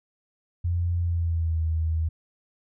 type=tone with pitch glide; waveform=sine; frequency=86.7 to 80.43 Hz; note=F2 to E2; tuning=-12 to -42 cents; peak=-22 dBFS; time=0.64-2.09 s; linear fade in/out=10 ms; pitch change=-130 cents; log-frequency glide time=1-1.61 s; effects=none